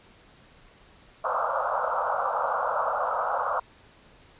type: band-pass noise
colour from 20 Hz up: white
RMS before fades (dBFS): -27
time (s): 1.24-3.6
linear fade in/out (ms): 5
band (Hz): 500 to 1400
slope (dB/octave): 96
effects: pink hiss -55 dBFS RMS until 4.39 s + resampled to 8000 Hz